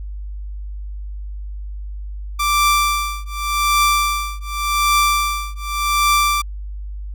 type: tone with tremolo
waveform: sawtooth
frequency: 1174.7 Hz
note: D6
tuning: in tune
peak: -8 dBFS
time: 2.39-6.42 s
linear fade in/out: 10 ms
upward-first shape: triangle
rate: 0.87 Hz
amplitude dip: 100%
effects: added 50 Hz sine -26 dBFS peak until 7.14 s